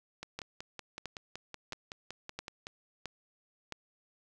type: two click trains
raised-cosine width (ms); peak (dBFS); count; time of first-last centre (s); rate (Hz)
0.2; -21 / -24; 6 / 14; 0.39-3.723 / 0.23-2.669; 1.5 / 5.33
effects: none